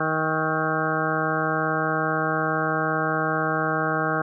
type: harmonic tone with a mistuned harmonic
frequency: 157.6 Hz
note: D#3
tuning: 23 cents sharp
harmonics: 1 / 2 / 3 / 4 / 5 / 7 / 8 / 9 / 10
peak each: -30 / -30 / -30 / -30 / -30 / -30 / -30 / -30 / -30 dBFS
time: 0-4.22 s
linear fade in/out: 5 ms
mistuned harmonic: 8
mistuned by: +27 cents
effects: none